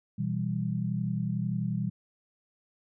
sine chord, E minor, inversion second, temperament equal with one note detuned, 122.9 / 164.81 / 196 Hz, B2 / E3 / G3, -8 / 0 / 0 cents, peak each -32 dBFS, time 0.18-1.9 s, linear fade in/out 10 ms, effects none

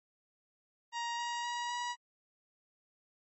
sawtooth tone with pitch steps, 941 / 949.7 / 958.6 / 967.5 Hz, A#5 / A#5 / A#5 / B5, +16 / +32 / +48 / -36 cents, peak -31 dBFS, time 0.92-1.96 s, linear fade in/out 50 ms, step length 260 ms, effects MP3 32 kbps

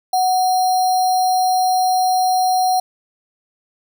sine tone with sample-and-hold, 740 Hz, F#5, in tune, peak -13 dBFS, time 0.13-2.8 s, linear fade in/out 5 ms, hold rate 4900 Hz, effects none

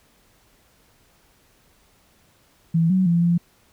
sine tone with pitch steps, 165.1 / 186.9 / 170.5 / 171.9 Hz, E3 / F#3 / F3 / F3, +3 / +18 / -41 / -27 cents, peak -15 dBFS, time 2.74-3.38 s, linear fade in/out 10 ms, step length 160 ms, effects pink hiss -59 dBFS RMS until 3.72 s

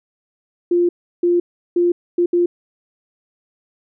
sine tone bursts at uneven times, 349.2 Hz, F4, in tune, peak -12 dBFS, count 5, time 0.71-0.89 / 1.23-1.4 / 1.76-1.92 / 2.18-2.26 / 2.33-2.46 s, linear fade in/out 5 ms, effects none

